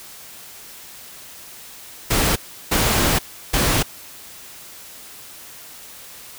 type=noise bursts at uneven times; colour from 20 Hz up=pink; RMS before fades=-18 dBFS; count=3; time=2.1-2.36 / 2.71-3.19 / 3.53-3.83 s; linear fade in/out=10 ms; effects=white hiss -40 dBFS RMS until 6.38 s